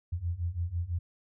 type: beating tone pair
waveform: sine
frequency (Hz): 83.1 / 89.1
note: E2 / F2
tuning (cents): +15 / +35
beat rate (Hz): 6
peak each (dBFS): -34 / -32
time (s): 0.12-0.99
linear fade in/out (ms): 10
effects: none